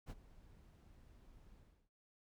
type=noise with ADSR envelope; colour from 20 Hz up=brown; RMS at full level=-44 dBFS; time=0.06-1.9 s; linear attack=43 ms; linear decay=36 ms; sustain=-18 dB; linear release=340 ms; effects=none